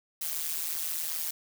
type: noise with amplitude modulation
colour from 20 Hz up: blue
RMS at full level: -29 dBFS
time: 0.21-1.31 s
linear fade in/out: 5 ms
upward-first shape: sine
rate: 161 Hz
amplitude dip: 95%
effects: none